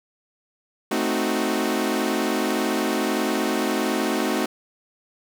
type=chord; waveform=sawtooth; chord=A diminished seventh; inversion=none; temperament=equal; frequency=220 / 261.6 / 311.1 / 370 Hz; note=A3 / C4 / Eb4 / Gb4; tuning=0 / 0 / 0 / 0 cents; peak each=-23 dBFS; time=0.91-4.46 s; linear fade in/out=5 ms; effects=none

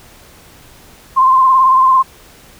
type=tone with vibrato; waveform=sine; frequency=1046.5 Hz; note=C6; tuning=in tune; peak=-6 dBFS; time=1.16-2.03 s; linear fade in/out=20 ms; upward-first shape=triangle; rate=18 Hz; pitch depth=49 cents each way; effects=pink hiss -42 dBFS RMS until 2.59 s

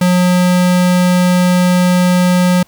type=tone; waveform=square; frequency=180 Hz; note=F#3; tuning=47 cents flat; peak=-9 dBFS; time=0.01-2.63 s; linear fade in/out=5 ms; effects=pink hiss -50 dBFS RMS until 2.67 s

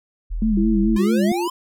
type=tone; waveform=sine; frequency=40.96 Hz; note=E1; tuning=10 cents flat; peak=-22 dBFS; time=0.3-0.98 s; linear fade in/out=20 ms
type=tone with vibrato; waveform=sine; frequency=210 Hz; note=G#3; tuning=19 cents sharp; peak=-16 dBFS; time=0.42-1.32 s; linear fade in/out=2 ms; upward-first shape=sine; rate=4.6 Hz; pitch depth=100 cents each way
type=tone with pitch glide; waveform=sine; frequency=329.6 to 349.2 Hz; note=E4 to F4; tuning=0 to 0 cents; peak=-21 dBFS; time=0.57-1.48 s; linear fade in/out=5 ms; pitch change=+100 cents; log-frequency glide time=0.95-1 s
type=exponential sweep; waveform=square; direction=up; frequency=335.6 to 1049 Hz; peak=-25 dBFS; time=0.96-1.5 s; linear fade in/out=5 ms
effects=none

